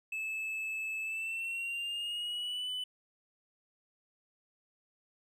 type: tone with pitch glide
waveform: triangle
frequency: 2611 to 2999 Hz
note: E7 to F#7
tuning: -17 to +23 cents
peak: -33 dBFS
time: 0.12-2.84 s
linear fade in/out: 5 ms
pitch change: +240 cents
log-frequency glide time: 1.01-2.7 s
effects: none